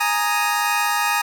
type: chord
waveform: 25% pulse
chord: Ab suspended second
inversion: none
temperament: equal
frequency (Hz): 830.6 / 932.3 / 1244.5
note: Ab5 / Bb5 / Eb6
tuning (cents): 0 / 0 / 0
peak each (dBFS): -19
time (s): 0-1.22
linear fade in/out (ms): 10
effects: none